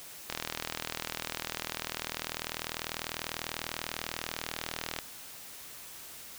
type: click train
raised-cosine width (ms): 0.2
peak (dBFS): -15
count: 189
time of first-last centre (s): 0.3-4.988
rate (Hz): 40.1
effects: white hiss -47 dBFS RMS until 6.38 s